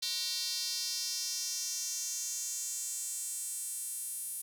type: tone with high-pass filter sweep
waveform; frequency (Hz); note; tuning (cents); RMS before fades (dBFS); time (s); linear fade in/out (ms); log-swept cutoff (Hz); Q
square; 210; G#3; +19; -37; 0.02-4.42; 10; 4200 to 10000; 3.8
effects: none